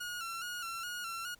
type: tone with vibrato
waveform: sawtooth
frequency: 1396.9 Hz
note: F6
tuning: in tune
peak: -34 dBFS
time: 0-1.35 s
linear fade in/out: 10 ms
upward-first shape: square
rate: 2.4 Hz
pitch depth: 54 cents each way
effects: pink hiss -64 dBFS RMS until 1.39 s + MP3 96 kbps